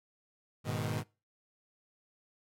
sawtooth chord, G# minor, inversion none, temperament equal with one note detuned, 103.83 / 122.26 / 155.56 Hz, G#2 / B2 / D#3, 0 / -17 / 0 cents, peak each -33 dBFS, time 0.64-1.04 s, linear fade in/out 50 ms, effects noise-tail reverb RT60 0.3 s tail -24 dB re dry + AAC 48 kbps

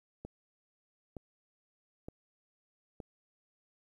click train, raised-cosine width 2 ms, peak -29 dBFS, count 4, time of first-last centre 0.25-3.002 s, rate 1.09 Hz, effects 11-bit

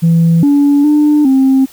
sine tone with pitch steps, 166.3 / 285.8 / 298.1 / 266.1 Hz, E3 / D4 / D4 / C4, +16 / -47 / +26 / +29 cents, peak -4 dBFS, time 0.02-1.66 s, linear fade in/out 20 ms, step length 410 ms, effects tanh soft clip ceiling -3 dBFS + white hiss -40 dBFS RMS until 1.72 s

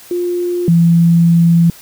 sine tone pair in turn, 352.6 / 168.83 Hz, F4 / E3, +17 / +42 cents, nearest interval octave + minor second, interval 1275 cents, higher first, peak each -14 / -6 dBFS, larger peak second, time 0.11-0.68 / 0.68-1.7 s, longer second, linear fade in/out 2 ms, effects white hiss -39 dBFS RMS until 1.81 s

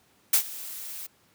blue noise with ADSR envelope, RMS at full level -18 dBFS, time 0.33-1.07 s, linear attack 6 ms, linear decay 89 ms, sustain -20 dB, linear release 12 ms, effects pink hiss -63 dBFS RMS until 1.34 s + high-pass 100 Hz 12 dB/octave

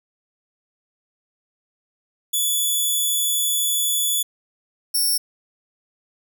5% pulse tone pair in turn, 3438 / 5457 Hz, A7 / F8, -41 / -41 cents, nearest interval minor sixth, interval 800 cents, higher second, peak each -11 / -12 dBFS, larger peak first, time 2.33-4.23 / 4.94-5.18 s, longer first, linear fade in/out 10 ms, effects none

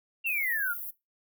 sine exponential sweep, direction down, 2794 to 1368 Hz, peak -27 dBFS, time 0.24-0.74 s, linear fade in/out 20 ms
pink high-pass noise, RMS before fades -38 dBFS, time 0.26-0.91 s, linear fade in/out 10 ms, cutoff 12000 Hz, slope 48 dB/octave
effects noise-tail reverb RT60 0.2 s tail -19 dB re dry

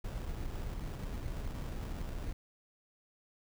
brown noise with sample-and-hold, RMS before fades -39 dBFS, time 0.04-2.33 s, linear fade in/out 5 ms, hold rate 2100 Hz, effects none

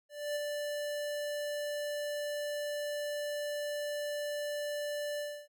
square tone with ADSR envelope, 587.3 Hz, D5, in tune, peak -32 dBFS, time 0.09-5.48 s, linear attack 270 ms, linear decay 14 ms, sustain -3 dB, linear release 290 ms, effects none

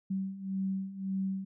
sine beating tone pair, 190.9 / 192.7 Hz, G3 / G3, -46 / -29 cents, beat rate 1.8 Hz, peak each -37 / -33 dBFS, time 0.1-1.45 s, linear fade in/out 10 ms, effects none

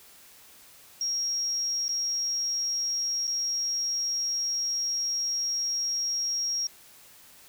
sine tone with dropouts, 5600 Hz, F8, 4 cents sharp, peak -26 dBFS, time 1.01-6.67 s, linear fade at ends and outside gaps 2 ms, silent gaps 1.882-1.891 / 3.271-3.276 s, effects white hiss -53 dBFS RMS until 7.48 s

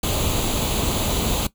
pink noise with comb filter, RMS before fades -22 dBFS, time 0.03-1.47 s, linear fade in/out 5 ms, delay 0.28 ms, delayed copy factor +0.65, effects noise-tail reverb RT60 0.1 s tail -17 dB re dry

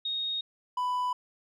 sine / triangle tone pair in turn, 3729 / 994.3 Hz, A#7 / B5, 0 / +11 cents, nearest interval octave + major seventh, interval 2289 cents, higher first, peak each -29 / -25 dBFS, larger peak second, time 0.05-0.41 / 0.77-1.13 s, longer neither, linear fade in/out 5 ms, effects none

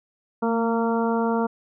harmonic tone with a mistuned harmonic, 230 Hz, A#3, 23 cents flat, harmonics 1 / 2 / 3 / 4 / 5 / 6, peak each -23 / -25 / -30 / -28 / -34 / -34 dBFS, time 0.42-1.47 s, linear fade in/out 10 ms, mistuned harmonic 1, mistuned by -24 cents, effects none

